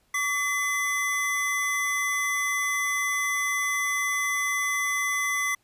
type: tone pair together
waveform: square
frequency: 1142 / 2024 Hz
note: D6 / B6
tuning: -49 / +42 cents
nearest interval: minor seventh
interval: 991 cents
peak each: -31 / -26 dBFS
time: 0.14-5.55 s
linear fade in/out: 5 ms
effects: pink hiss -67 dBFS RMS until 5.63 s + resampled to 32000 Hz